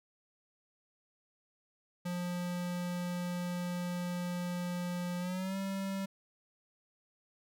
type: tone with pitch glide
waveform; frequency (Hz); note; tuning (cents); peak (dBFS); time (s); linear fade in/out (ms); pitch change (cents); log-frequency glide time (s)
square; 177 to 194.14; F3 to G3; +23 to -16; -35; 2.05-6.06; 10; +161; 5.19-5.57
effects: none